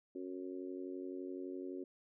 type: harmonic tone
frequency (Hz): 91.8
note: F#2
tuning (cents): -13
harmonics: 3 / 4 / 5 / 6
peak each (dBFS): -45 / -44 / -53 / -55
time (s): 0.15-1.84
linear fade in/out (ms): 5
effects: none